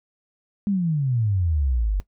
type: exponential sweep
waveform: sine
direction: down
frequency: 208.9 to 46.37 Hz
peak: -19 dBFS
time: 0.67-2 s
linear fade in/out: 0 ms
effects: noise-tail reverb RT60 0.1 s tail -17 dB re dry